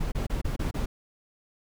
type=noise bursts; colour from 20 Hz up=brown; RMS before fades=-28 dBFS; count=6; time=0-0.86 s; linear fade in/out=10 ms; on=120 ms; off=28 ms; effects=none